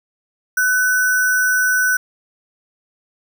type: tone with sample-and-hold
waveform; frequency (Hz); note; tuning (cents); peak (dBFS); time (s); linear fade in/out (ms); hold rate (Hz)
sine; 1500; F#6; +23; -13; 0.57-1.97; 5; 7350
effects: none